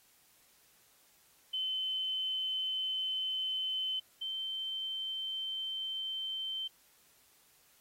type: tone pair in turn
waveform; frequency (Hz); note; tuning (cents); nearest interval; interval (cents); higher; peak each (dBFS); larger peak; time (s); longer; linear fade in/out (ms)
sine; 3059 / 3102; G7 / G7; -43 / -19; unison; 24; second; -32 / -35; first; 1.53-4 / 4.21-6.68; neither; 10
effects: white hiss -66 dBFS RMS until 7.8 s + AAC 48 kbps